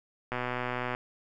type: click train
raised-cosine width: 0.5 ms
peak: -17 dBFS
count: 79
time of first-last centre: 0.32-0.949 s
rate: 124 Hz
effects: none